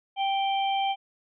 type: harmonic tone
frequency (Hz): 784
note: G5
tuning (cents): 0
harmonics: 1 / 3 / 4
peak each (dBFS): -24 / -36 / -33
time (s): 0.16-0.96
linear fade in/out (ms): 50
effects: none